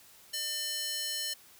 square tone with high-pass filter, 600 Hz, D5, 37 cents sharp, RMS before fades -35 dBFS, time 0.33-1.34 s, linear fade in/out 10 ms, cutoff 3800 Hz, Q 1.1, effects white hiss -57 dBFS RMS until 1.59 s

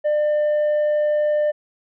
sine tone with tanh clipping, 599 Hz, D5, 34 cents sharp, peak -17 dBFS, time 0.04-1.52 s, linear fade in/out 20 ms, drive 3 dB, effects none

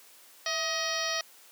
harmonic tone with a mistuned harmonic, 630 Hz, D#5, 21 cents sharp, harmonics 1 / 2 / 3 / 4 / 5 / 6 / 7 / 8 / 9, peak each -36 / -37 / -35 / -40 / -39 / -40 / -37 / -38 / -36 dBFS, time 0.46-1.21 s, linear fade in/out 2 ms, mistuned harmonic 1, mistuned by +74 cents, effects white hiss -55 dBFS RMS until 1.51 s + high-pass 300 Hz 12 dB/octave

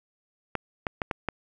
clicks, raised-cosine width 0.5 ms, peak -12 dBFS, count 5, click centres 0.553 / 0.868 / 1.018 / 1.112 / 1.287 s, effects none

